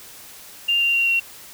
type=tone with pitch steps; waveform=sine; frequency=2794 / 2776 / 2759 / 2741 Hz; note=F7 / F7 / F7 / F7; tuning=0 / -11 / -22 / -33 cents; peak=-16 dBFS; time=0.68-1.2 s; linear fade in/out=10 ms; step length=130 ms; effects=white hiss -42 dBFS RMS until 1.53 s